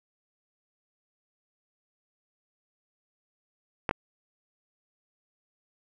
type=clicks; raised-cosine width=0.5 ms; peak=-11 dBFS; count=2; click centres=3.892 / 3.911 s; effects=none